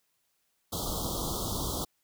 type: band-stop noise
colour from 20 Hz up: pink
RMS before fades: -33 dBFS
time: 0.72-1.85 s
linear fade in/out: 10 ms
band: 1300 to 3200 Hz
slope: 96 dB/octave
effects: white hiss -75 dBFS RMS until 2.03 s